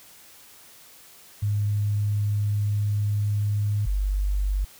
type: tone pair in turn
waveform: sine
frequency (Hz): 103.5 / 48.94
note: G#2 / G1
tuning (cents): -5 / -2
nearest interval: octave + minor second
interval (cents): 1297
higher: first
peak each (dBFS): -21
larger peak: neither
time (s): 1.42-3.86 / 3.86-4.65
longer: first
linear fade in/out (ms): 10
effects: white hiss -50 dBFS RMS until 4.79 s